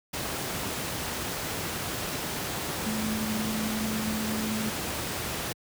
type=tone in noise; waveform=sine; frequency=217.3 Hz; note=A3; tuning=21 cents flat; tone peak=-29 dBFS; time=2.86-4.7 s; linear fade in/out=10 ms; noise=pink; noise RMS=-32 dBFS; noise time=0.13-5.53 s; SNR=0 dB; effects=high-pass 80 Hz 12 dB/octave